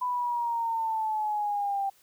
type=exponential sweep; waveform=sine; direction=down; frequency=999 to 783 Hz; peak=-26 dBFS; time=0.01-1.9 s; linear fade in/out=10 ms; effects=white hiss -62 dBFS RMS until 2.02 s